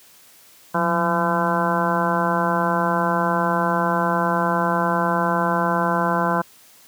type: harmonic tone with a mistuned harmonic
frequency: 169.8 Hz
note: F3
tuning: 48 cents flat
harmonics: 1 / 2 / 3 / 4 / 5 / 6 / 7 / 8 / 9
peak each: -24 / -29 / -27 / -26 / -27 / -23 / -33 / -28 / -28 dBFS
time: 0.74-6.42 s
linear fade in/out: 10 ms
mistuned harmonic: 1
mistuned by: +85 cents
effects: white hiss -50 dBFS RMS until 6.87 s + high-pass 80 Hz 12 dB/octave